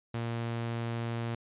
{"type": "tone", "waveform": "sawtooth", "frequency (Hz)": 116.54, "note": "A#2", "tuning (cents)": 0, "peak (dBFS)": -28, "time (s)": [0.14, 1.35], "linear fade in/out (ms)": 5, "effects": ["resampled to 8000 Hz"]}